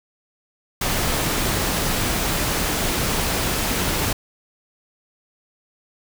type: noise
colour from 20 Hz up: pink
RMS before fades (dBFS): -22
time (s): 0.81-4.13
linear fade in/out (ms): 5
effects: none